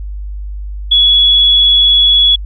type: tone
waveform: sine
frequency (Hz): 3379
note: G#7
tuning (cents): +29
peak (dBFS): -5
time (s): 0.91-2.36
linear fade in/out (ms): 10
effects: added 50 Hz sine -20 dBFS peak until 2.45 s